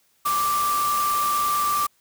sine tone in noise, 1174.7 Hz, D6, in tune, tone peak -20 dBFS, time 0.25-1.87 s, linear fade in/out 10 ms, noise white, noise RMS -30 dBFS, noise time 0.25-1.87 s, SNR +7 dB, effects white hiss -64 dBFS RMS until 2 s

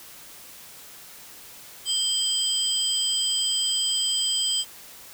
sine tone cluster, 3155 / 4931 / 7990 Hz, G7 / D#8 / B8, +10 / -16 / +19 cents, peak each -24 / -30 / -27 dBFS, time 1.85-4.65 s, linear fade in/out 50 ms, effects white hiss -45 dBFS RMS until 5.13 s

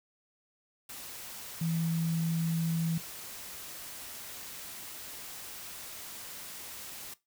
sine tone in noise, 164.81 Hz, E3, in tune, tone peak -28 dBFS, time 1.61-2.98 s, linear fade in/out 5 ms, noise white, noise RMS -44 dBFS, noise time 0.89-7.14 s, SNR +13 dB, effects noise-tail reverb RT60 0.2 s tail -18 dB re dry

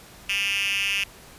5% pulse tone with high-pass filter, 198.8 Hz, G3, 25 cents sharp, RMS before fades -25 dBFS, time 0.29-1.04 s, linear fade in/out 5 ms, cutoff 2700 Hz, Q 7.5, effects pink hiss -47 dBFS RMS until 1.38 s + resampled to 32000 Hz

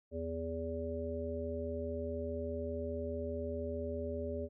harmonic tone, 82.41 Hz, E2, in tune, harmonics 1 / 3 / 5 / 7, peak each -41 / -43 / -41 / -41 dBFS, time 0.11-4.49 s, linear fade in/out 50 ms, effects none

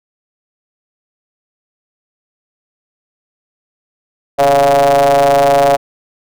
square ring-modulated tone, 68.6 Hz, C#2, 17 cents flat, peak -5 dBFS, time 4.38-5.77 s, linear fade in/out 20 ms, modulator 630 Hz, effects none

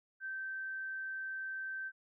sine tone, 1553 Hz, G6, 17 cents flat, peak -38 dBFS, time 0.2-1.92 s, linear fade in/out 50 ms, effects none

